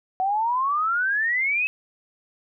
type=exponential sweep; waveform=sine; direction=up; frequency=740 to 2600 Hz; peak=-20 dBFS; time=0.2-1.67 s; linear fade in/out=0 ms; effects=none